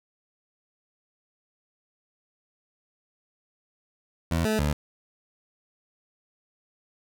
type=tone with pitch steps; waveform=20% pulse; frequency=82.9 / 216.9 / 74.1 Hz; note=E2 / A3 / D2; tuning=+10 / -25 / +16 cents; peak=-18 dBFS; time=4.31-4.73 s; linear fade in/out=5 ms; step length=140 ms; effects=none